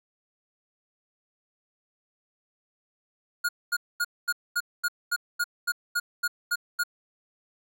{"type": "tone bursts", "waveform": "square", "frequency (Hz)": 1434, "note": "F6", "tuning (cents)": 45, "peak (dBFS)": -24, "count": 13, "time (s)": [3.44, 6.837], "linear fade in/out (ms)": 10, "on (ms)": 49, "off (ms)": 230, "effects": []}